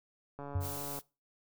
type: click train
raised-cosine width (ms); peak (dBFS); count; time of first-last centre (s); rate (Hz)
1; -30; 86; 0.39-0.989; 142
type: tone with exponential decay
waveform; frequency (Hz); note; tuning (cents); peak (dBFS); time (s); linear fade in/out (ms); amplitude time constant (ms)
sine; 92.5; F#2; 0; -27; 0.55-0.89; 5; 73
type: noise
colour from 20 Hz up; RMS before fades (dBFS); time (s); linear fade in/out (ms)
blue; -42; 0.6-1.02; 50
effects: noise-tail reverb RT60 0.3 s tail -23 dB re dry